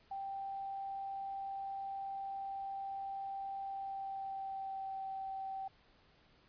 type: tone with pitch glide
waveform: sine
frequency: 784 to 773.2 Hz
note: G5 to G5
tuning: 0 to -24 cents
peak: -39 dBFS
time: 0.11-5.68 s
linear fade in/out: 5 ms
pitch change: -24 cents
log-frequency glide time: 3.63-5.05 s
effects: pink hiss -67 dBFS RMS until 6.48 s + resampled to 11025 Hz